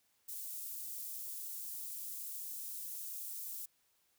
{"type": "high-pass noise", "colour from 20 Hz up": "white", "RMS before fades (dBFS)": -44, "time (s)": [0.28, 3.66], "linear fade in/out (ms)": 10, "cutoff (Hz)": 9400, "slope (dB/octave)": 12, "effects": ["white hiss -75 dBFS RMS until 4.18 s"]}